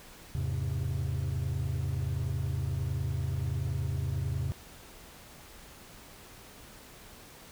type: chord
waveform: triangle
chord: E augmented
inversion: none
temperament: equal with one note detuned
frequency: 82.41 / 103.83 / 133.48 Hz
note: E2 / G#2 / B#2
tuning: 0 / 0 / +35 cents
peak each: -31 / -32 / -30 dBFS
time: 0.35-4.52 s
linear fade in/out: 0 ms
effects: tanh soft clip ceiling -22 dBFS + pink hiss -51 dBFS RMS until 7.51 s